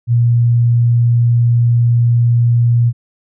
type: tone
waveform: sine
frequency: 118.8 Hz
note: A#2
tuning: 33 cents sharp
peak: -8 dBFS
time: 0.07-2.93 s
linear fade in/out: 50 ms
effects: none